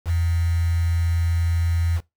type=tone with quantisation; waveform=sine; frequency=84.2 Hz; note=E2; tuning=37 cents sharp; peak=-18 dBFS; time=0.05-2.01 s; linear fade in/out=50 ms; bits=6; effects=noise-tail reverb RT60 0.2 s tail -22 dB re dry